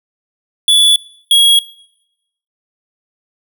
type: tone pair in turn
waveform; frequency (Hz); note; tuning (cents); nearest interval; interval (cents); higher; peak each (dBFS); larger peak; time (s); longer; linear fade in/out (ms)
square; 3439 / 3310; A7 / G#7; -40 / -6; minor second; 66; first; -7 / -6; second; 0.68-0.96 / 1.31-1.59; neither; 2
effects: noise-tail reverb RT60 0.9 s tail -24 dB re dry